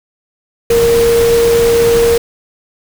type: tone in noise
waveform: sine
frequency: 466.2 Hz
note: A#4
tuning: in tune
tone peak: -7 dBFS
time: 0.7-2.18 s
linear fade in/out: 5 ms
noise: pink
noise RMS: -19 dBFS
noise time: 0.7-2.18 s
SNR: +9 dB
effects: none